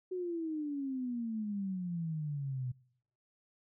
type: exponential sweep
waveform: sine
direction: down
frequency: 373 to 123.47 Hz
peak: -34 dBFS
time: 0.11-2.72 s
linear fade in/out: 10 ms
effects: noise-tail reverb RT60 0.7 s tail -23 dB re dry